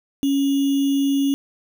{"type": "tone with sample-and-hold", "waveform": "sine", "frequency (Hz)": 277.2, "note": "C#4", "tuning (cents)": 0, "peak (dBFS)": -16, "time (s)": [0.23, 1.34], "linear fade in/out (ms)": 0, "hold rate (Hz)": 3150, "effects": []}